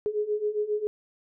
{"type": "beating tone pair", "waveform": "sine", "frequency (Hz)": [416, 423.4], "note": ["G#4", "G#4"], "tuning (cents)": [3, 33], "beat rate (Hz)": 7.4, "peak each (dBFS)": [-30, -27], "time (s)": [0.06, 0.87], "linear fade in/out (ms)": 0, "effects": []}